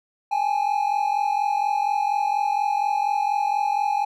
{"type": "tone pair together", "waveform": "triangle", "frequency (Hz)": [810, 854.2], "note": ["G#5", "G#5"], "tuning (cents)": [-43, 48], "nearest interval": "minor second", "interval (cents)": 91, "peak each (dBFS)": [-20, -22], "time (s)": [0.31, 4.05], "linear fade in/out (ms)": 10, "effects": []}